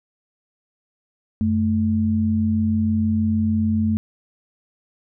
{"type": "tone pair together", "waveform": "sine", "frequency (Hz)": [91.87, 218.5], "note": ["F#2", "A3"], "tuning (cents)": [-12, -12], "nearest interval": "octave + minor third", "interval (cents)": 1500, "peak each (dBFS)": [-22, -18], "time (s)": [1.41, 3.97], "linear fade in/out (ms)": 0, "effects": []}